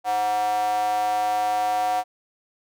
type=tone with high-pass filter; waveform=square; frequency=105.1 Hz; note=G#2; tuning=21 cents sharp; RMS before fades=-23 dBFS; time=0.04-2.04 s; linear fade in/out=50 ms; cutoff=740 Hz; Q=7.8; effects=none